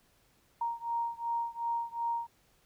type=beating tone pair; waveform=sine; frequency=932.3 / 935 Hz; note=A#5 / A#5; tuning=0 / +5 cents; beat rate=2.7 Hz; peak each=-34 / -35 dBFS; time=0.61-2.27 s; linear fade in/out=5 ms; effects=pink hiss -68 dBFS RMS until 2.65 s